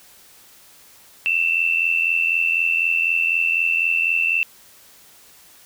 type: tone pair together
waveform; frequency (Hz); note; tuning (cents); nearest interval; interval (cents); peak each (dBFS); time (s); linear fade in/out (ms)
sine; 2636 / 2720; E7 / F7; -1 / -46; minor second; 55; -19 / -20; 1.26-4.43; 0
effects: white hiss -49 dBFS RMS until 5.65 s